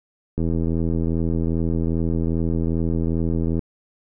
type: click train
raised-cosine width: 3 ms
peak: -11 dBFS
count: 266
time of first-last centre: 0.38-3.592 s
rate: 82.5 Hz
effects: none